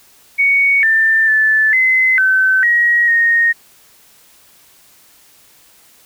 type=tone with pitch steps; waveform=sine; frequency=2231 / 1785 / 1748 / 2046 / 1530 / 1897 / 1858 Hz; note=C#7 / A6 / A6 / C7 / G6 / A#6 / A#6; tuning=+11 / +24 / -12 / -39 / -42 / +30 / -6 cents; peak=-9 dBFS; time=0.38-3.53 s; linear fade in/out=20 ms; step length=450 ms; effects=white hiss -48 dBFS RMS until 6.05 s